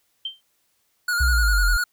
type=tone with exponential decay; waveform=sine; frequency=3134 Hz; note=G7; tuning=1 cent flat; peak=-23 dBFS; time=0.25-0.41 s; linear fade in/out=5 ms; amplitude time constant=33 ms
type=tone with vibrato; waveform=square; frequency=1432 Hz; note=F6; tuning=43 cents sharp; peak=-21 dBFS; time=1.08-1.84 s; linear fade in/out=5 ms; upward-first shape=square; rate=10 Hz; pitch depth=33 cents each way
type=linear sweep; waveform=sine; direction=down; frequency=66.7 to 38.65 Hz; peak=-17 dBFS; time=1.2-1.77 s; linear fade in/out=10 ms
effects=white hiss -68 dBFS RMS until 1.92 s